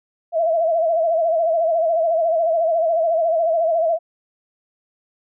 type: tone with vibrato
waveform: sine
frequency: 659.3 Hz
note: E5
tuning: in tune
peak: -15 dBFS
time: 0.32-3.99 s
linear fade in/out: 50 ms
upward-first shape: sine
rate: 14 Hz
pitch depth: 77 cents each way
effects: none